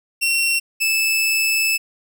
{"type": "tone pair in turn", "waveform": "sawtooth", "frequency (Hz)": [2725, 2623], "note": ["F7", "E7"], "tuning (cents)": [-43, -9], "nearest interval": "minor second", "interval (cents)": 66, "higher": "first", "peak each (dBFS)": -13, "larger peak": "neither", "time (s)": [[0.21, 0.6], [0.8, 1.78]], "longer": "second", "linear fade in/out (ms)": 20, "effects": []}